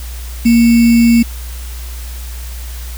sine tone with sample-and-hold, 233.1 Hz, A#3, in tune, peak -5 dBFS, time 0.45-1.23 s, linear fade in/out 10 ms, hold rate 2450 Hz, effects added 60 Hz sine -23 dBFS peak until 2.97 s + white hiss -34 dBFS RMS until 2.97 s

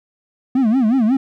triangle tone with vibrato, 240 Hz, B3, 49 cents flat, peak -10 dBFS, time 0.55-1.17 s, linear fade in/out 5 ms, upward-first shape sine, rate 5.5 Hz, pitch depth 220 cents each way, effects none

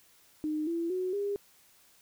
sine tone with pitch steps, 306.4 / 336.1 / 368.6 / 404.3 Hz, D#4 / E4 / F#4 / G#4, -27 / +34 / -7 / -46 cents, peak -29 dBFS, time 0.44-1.36 s, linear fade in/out 0 ms, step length 230 ms, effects white hiss -62 dBFS RMS until 2.01 s

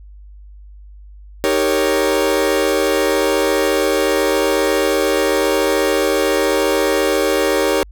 40% pulse chord, Eb dominant seventh, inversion none, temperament equal, 311.1 / 392 / 466.2 / 554.4 Hz, Eb4 / G4 / Bb4 / Db5, 0 / 0 / 0 / 0 cents, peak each -21 / -18 / -19 / -18 dBFS, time 1.44-7.83 s, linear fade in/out 0 ms, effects added 50 Hz sine -36 dBFS peak until 7.91 s

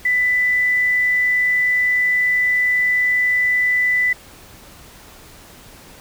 sine tone with quantisation, 1990 Hz, B6, 13 cents sharp, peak -14 dBFS, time 0.05-4.13 s, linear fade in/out 5 ms, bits 7, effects pink hiss -43 dBFS RMS until 6 s

